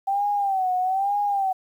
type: tone with vibrato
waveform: sine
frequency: 775 Hz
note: G5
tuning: 20 cents flat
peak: -20 dBFS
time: 0.07-1.53 s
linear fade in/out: 10 ms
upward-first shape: sine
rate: 1.1 Hz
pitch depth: 100 cents each way
effects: 9-bit